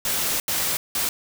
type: noise bursts at uneven times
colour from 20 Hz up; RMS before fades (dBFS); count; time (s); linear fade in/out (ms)
white; -24; 3; 0.05-0.4 / 0.48-0.77 / 0.95-1.09; 2
effects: none